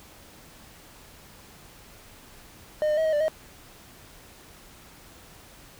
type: tone with pitch steps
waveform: triangle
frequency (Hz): 610 / 605 / 638 / 630 / 591 / 629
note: D#5 / D#5 / D#5 / D#5 / D5 / D#5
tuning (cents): -34 / -49 / +43 / +21 / +11 / +19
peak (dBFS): -19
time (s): 2.82-3.282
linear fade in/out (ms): 0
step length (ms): 77
effects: pink hiss -50 dBFS RMS until 5.79 s